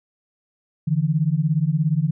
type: beating tone pair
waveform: sine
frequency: 146.83 / 163.83 Hz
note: D3 / E3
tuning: 0 / -10 cents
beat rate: 17 Hz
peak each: -20 dBFS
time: 0.87-2.11 s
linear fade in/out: 10 ms
effects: none